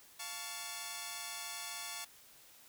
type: chord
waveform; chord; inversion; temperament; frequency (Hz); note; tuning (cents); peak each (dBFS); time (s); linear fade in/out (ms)
5% pulse; F augmented; none; equal with one note detuned; 698.5 / 880 / 1122.3; F5 / A5 / C#6; 0 / 0 / +21; -36 / -34 / -33; 0.19-2.05; 10
effects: white hiss -60 dBFS RMS until 2.68 s